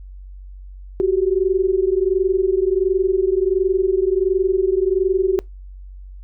sine tone pair together, 368.3 / 389.7 Hz, F#4 / G4, -8 / -10 cents, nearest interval minor second, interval 98 cents, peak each -17 / -18 dBFS, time 1-5.39 s, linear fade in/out 0 ms, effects noise-tail reverb RT60 0.2 s tail -25 dB re dry + added 47 Hz sine -34 dBFS peak until 6.23 s

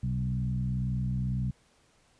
sine tone with frequency modulation, 128.1 Hz, C3, 36 cents flat, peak -27 dBFS, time 0.03-1.51 s, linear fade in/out 5 ms, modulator 62 Hz, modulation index 0.96, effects pink hiss -65 dBFS RMS until 2.19 s + resampled to 22050 Hz

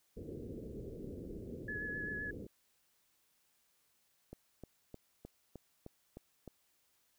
white low-pass noise, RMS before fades -46 dBFS, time 0.16-2.47 s, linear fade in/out 10 ms, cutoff 470 Hz, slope 48 dB/octave
sine tone with vibrato, 1700 Hz, G#6, 40 cents sharp, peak -39 dBFS, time 1.68-2.31 s, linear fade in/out 5 ms, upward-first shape sine, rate 7.7 Hz, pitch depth 18 cents each way
click train, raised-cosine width 2 ms, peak -34 dBFS, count 8, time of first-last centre 4.33-6.477 s, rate 3.26 Hz
effects white hiss -75 dBFS RMS until 7.18 s

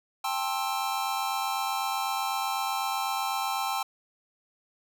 square chord, A minor seventh, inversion third, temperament just, 792 / 880 / 1056 / 1320 Hz, G5 / A5 / C6 / E6, +18 / 0 / +16 / +2 cents, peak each -32 / -35 / -35 / -36 dBFS, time 0.24-3.83 s, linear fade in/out 5 ms, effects none

